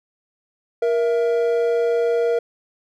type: tone pair together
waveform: triangle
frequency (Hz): 470.5 / 663.9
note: A#4 / E5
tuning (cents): +16 / +12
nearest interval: tritone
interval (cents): 596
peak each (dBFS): -15 / -23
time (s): 0.82-2.39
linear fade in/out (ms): 5
effects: none